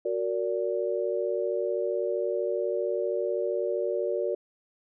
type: chord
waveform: sine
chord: Gb augmented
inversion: none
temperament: just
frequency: 370 / 462.5 / 578.1 Hz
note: Gb4 / Bb4 / D5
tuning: 0 / -14 / -27 cents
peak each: -30 dBFS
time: 0.05-4.35 s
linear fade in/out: 5 ms
effects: none